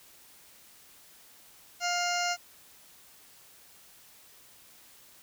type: harmonic tone with a mistuned harmonic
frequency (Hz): 704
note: F5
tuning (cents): +14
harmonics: 1 / 2 / 3 / 4 / 6 / 7 / 8 / 9 / 10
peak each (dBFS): -31 / -34 / -36 / -37 / -39 / -39 / -40 / -41 / -41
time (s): 1.8-2.37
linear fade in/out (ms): 50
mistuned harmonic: 7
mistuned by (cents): +60
effects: white hiss -56 dBFS RMS until 5.22 s